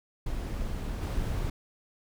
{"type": "noise with level steps", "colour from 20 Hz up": "brown", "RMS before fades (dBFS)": [-33, -30], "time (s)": [0.26, 1.5], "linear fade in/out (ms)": 5, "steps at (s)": 1.01, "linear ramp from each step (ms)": 20, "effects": []}